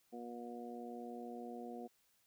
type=harmonic tone; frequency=119.7 Hz; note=A#2; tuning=46 cents sharp; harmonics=2 / 3 / 4 / 5 / 6; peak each=-48 / -52 / -51 / -60 / -51 dBFS; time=0.12-1.88 s; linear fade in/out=20 ms; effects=white hiss -75 dBFS RMS until 2.26 s